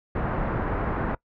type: low-pass noise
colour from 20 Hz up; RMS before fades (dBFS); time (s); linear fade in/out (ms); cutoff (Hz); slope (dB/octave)
pink; -27; 0.15-1.15; 5; 1600; 24
effects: noise-tail reverb RT60 0.1 s tail -22 dB re dry